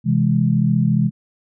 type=chord; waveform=sine; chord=C augmented; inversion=none; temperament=equal with one note detuned; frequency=130.44 / 164.81 / 207.7 Hz; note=C3 / E3 / G#3; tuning=-5 / 0 / 0 cents; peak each=-18 dBFS; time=0.04-1.11 s; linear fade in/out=50 ms; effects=none